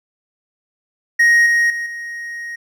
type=tone with level steps; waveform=triangle; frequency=1876 Hz; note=A#6; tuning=11 cents sharp; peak=-7 / -10 / -19 / -24 dBFS; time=1.19-2.56 s; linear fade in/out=10 ms; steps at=1.46 / 1.7 / 1.86 s; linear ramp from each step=2 ms; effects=none

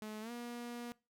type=tone with pitch glide; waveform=sawtooth; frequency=214.6 to 239.5 Hz; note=A3 to A#3; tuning=-43 to +47 cents; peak=-39 dBFS; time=0.02-0.92 s; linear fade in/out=0 ms; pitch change=+190 cents; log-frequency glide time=0.21-0.31 s; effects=noise-tail reverb RT60 0.3 s tail -23 dB re dry

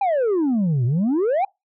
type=exponential two-way sweep; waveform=sine; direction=down then up; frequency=825 to 115.1 to 825 Hz; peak=-14 dBFS; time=0.01-1.45 s; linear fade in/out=5 ms; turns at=0.85 s; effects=noise-tail reverb RT60 0.2 s tail -26 dB re dry + tanh soft clip ceiling -16 dBFS

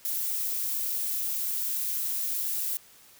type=noise; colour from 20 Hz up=violet; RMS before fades=-30 dBFS; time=0.05-2.77 s; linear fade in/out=0 ms; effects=white hiss -55 dBFS RMS until 3.19 s

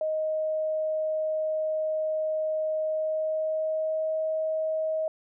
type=tone with pitch glide; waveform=sine; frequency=625 to 631.9 Hz; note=D#5 to D#5; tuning=+8 to +27 cents; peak=-25 dBFS; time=0.01-5.08 s; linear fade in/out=2 ms; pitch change=+19 cents; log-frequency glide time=2.82-4.15 s; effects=none

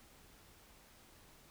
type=silence; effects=pink hiss -62 dBFS RMS until 1.5 s

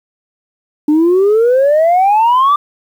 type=exponential sweep; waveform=sine; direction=up; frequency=293.7 to 1193 Hz; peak=-5 dBFS; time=0.88-2.56 s; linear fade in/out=5 ms; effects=tanh soft clip ceiling -5 dBFS + 7-bit

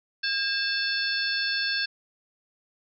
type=harmonic tone with a mistuned harmonic; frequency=880 Hz; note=A5; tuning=in tune; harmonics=2 / 3 / 4 / 5 / 6; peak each=-28 / -34 / -35 / -29 / -34 dBFS; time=0.23-1.86 s; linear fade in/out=10 ms; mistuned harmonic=2; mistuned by=-150 cents; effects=none

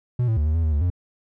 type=tone with pitch steps; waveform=triangle; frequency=122.8 / 111.8 / 74.7 / 77.6 / 82.4 / 78.3 / 73 / 88.9 Hz; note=B2 / A2 / D2 / D#2 / E2 / D#2 / D2 / F2; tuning=-9 / +28 / +30 / -4 / 0 / +11 / -10 / +31 cents; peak=-16 dBFS; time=0.19-0.902 s; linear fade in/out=5 ms; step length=89 ms; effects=none

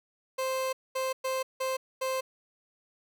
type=tone bursts at uneven times; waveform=30% pulse; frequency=523.3 Hz; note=C5; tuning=in tune; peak=-26 dBFS; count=5; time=0.38-0.73 / 0.95-1.13 / 1.24-1.43 / 1.6-1.77 / 2.01-2.21 s; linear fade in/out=10 ms; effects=none

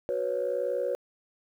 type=chord; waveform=sine; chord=F# suspended fourth; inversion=none; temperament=equal; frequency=370 / 493.9 / 554.4 Hz; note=F#4 / B4 / C#5; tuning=0 / 0 / 0 cents; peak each=-34 / -29 / -29 dBFS; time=0.09-0.95 s; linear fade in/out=0 ms; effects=tanh soft clip ceiling -20 dBFS + 10-bit

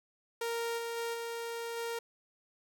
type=tone with level steps; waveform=sawtooth; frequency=464.8 Hz; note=A#4; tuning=5 cents flat; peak=-29 / -32 / -30 / -33 / -31 dBFS; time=0.41-1.99 s; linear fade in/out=5 ms; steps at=0.77 / 0.96 / 1.13 / 1.76 s; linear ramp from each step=20 ms; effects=none

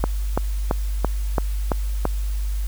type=click train; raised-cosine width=1 ms; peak=-5 dBFS; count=7; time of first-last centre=0.04-2.053 s; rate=2.98 Hz; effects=added 50 Hz sine -21 dBFS peak until 2.67 s + white hiss -43 dBFS RMS until 2.67 s

